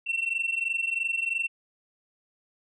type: tone pair together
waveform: sine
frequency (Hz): 2697 / 2720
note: E7 / F7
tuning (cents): +39 / -46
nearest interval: unison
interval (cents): 15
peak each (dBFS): -27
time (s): 0.06-1.48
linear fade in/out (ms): 20
effects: tanh soft clip ceiling -22 dBFS